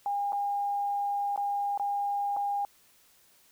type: tone with dropouts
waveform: sine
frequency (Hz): 809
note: G#5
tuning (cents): -46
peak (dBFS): -27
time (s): 0.06-2.65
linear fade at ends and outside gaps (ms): 1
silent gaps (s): 0.322-0.33 / 1.361-1.376 / 1.776-1.797 / 2.365-2.369
effects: white hiss -62 dBFS RMS until 3.51 s